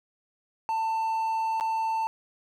triangle tone with dropouts, 892 Hz, A5, 23 cents sharp, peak -23 dBFS, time 0.69-2.07 s, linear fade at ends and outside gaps 0 ms, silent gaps 1.599-1.609 s, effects none

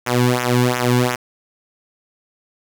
sawtooth tone with flanger, 123.47 Hz, B2, in tune, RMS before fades -17 dBFS, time 0.06-1.16 s, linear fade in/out 10 ms, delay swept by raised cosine 0.22 to 1.62 ms, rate 2.8 Hz, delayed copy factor -1, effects 8-bit

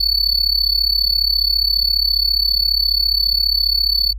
triangle tone with amplitude modulation, 4468 Hz, C#8, 13 cents sharp, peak -9 dBFS, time 0-4.13 s, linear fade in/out 10 ms, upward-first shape sine, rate 34.7 Hz, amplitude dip 90%, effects added 50 Hz sine -25 dBFS peak until 4.18 s

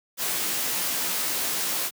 white noise with comb filter, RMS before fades -27 dBFS, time 0.17-1.91 s, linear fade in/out 50 ms, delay 16 ms, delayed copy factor +0.75, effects high-pass 150 Hz 12 dB/octave

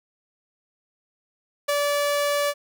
sawtooth tone with ADSR envelope, 578 Hz, D5, 28 cents flat, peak -15 dBFS, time 1.68-2.54 s, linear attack 13 ms, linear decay 13 ms, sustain -2 dB, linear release 49 ms, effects none

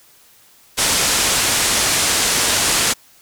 white low-pass noise, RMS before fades -17 dBFS, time 0.77-2.94 s, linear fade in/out 20 ms, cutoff 9700 Hz, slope 24 dB/octave, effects white hiss -50 dBFS RMS until 3.21 s

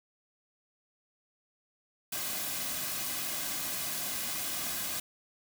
white noise with comb filter, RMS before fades -35 dBFS, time 2.12-5 s, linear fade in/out 5 ms, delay 2.2 ms, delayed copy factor -0.55, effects none

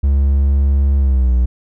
triangle tone with pitch glide, 69.3 to 61.38 Hz, C#2 to B1, 0 to -10 cents, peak -8 dBFS, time 0.03-1.46 s, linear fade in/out 10 ms, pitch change -210 cents, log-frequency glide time 0.98-1.33 s, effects none

